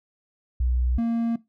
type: tone pair in turn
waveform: sine / triangle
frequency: 61.74 / 231.4 Hz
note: B1 / A#3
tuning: 0 / -13 cents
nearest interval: octave + major seventh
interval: 2287 cents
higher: second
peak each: -20 / -19 dBFS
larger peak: second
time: 0.6-0.98 / 0.98-1.36 s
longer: neither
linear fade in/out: 5 ms
effects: noise-tail reverb RT60 0.2 s tail -19 dB re dry